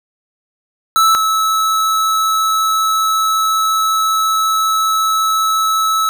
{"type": "tone pair in turn", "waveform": "square", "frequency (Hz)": [1314, 1302.7], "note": ["E6", "E6"], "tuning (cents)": [-6, -21], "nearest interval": "unison", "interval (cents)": 15, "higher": "first", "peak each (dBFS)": [-9, -13], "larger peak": "first", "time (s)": [[0.96, 1.15], [1.15, 6.09]], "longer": "second", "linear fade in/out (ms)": 0, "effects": []}